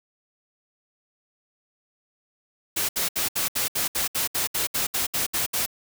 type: noise bursts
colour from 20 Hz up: white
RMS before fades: -25 dBFS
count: 15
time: 2.76-5.662 s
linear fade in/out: 10 ms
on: 130 ms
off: 68 ms
effects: none